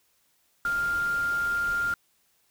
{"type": "tone in noise", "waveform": "sine", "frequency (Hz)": 1400, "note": "F6", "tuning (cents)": 4, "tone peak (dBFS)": -24, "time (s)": [0.65, 1.94], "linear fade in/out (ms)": 2, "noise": "pink", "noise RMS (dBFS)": -42, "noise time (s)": [0.65, 1.94], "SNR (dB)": 15, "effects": ["white hiss -68 dBFS RMS until 2.5 s"]}